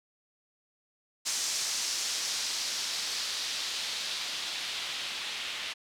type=noise with low-pass filter sweep; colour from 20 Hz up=blue; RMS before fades=-34 dBFS; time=1.25-5.74 s; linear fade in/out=20 ms; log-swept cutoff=6200 to 3100 Hz; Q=1.6; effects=none